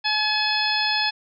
harmonic tone, 853 Hz, G#5, 46 cents sharp, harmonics 1 / 2 / 3 / 4 / 5 / 6, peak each -27 / -27 / -27 / -27 / -27 / -27 dBFS, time 0.04-1.11 s, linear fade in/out 20 ms, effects none

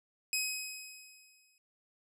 15% pulse tone with exponential decay, 2533 Hz, D#7, 30 cents sharp, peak -22 dBFS, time 0.33-1.58 s, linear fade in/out 1 ms, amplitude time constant 270 ms, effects none

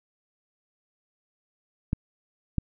clicks, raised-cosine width 5 ms, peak -12 dBFS, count 2, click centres 1.931 / 2.583 s, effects none

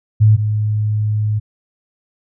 sine tone pair in turn, 107.6 / 106.49 Hz, A2 / G#2, -38 / +44 cents, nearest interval unison, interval 18 cents, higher first, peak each -6 / -14 dBFS, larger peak first, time 0.2-0.37 / 0.37-1.4 s, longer second, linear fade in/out 20 ms, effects none

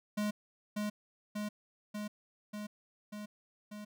square tone with echo, 209.3 Hz, G#3, 14 cents sharp, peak -32 dBFS, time 0.17-0.31 s, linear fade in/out 10 ms, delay 590 ms, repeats 6, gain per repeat -2 dB, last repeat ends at 3.85 s, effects none

